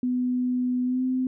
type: tone with pitch glide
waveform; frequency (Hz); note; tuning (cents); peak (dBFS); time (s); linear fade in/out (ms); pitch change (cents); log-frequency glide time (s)
sine; 249.9 to 256.9; B3 to C4; +21 to -32; -22; 0.03-1.27; 2; +47; 0.84-1.03
effects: none